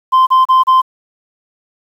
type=tone bursts; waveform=sine; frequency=1039 Hz; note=C6; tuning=12 cents flat; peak=-3 dBFS; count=4; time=0.12-0.819 s; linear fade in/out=20 ms; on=150 ms; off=33 ms; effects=tanh soft clip ceiling -5 dBFS + 7-bit